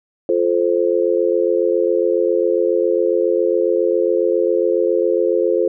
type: chord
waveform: sine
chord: F major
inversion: none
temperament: just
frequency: 349.2 / 436.5 / 523.8 Hz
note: F4 / A4 / C5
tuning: 0 / -14 / +2 cents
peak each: -18 dBFS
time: 0.29-5.68 s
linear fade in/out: 2 ms
effects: none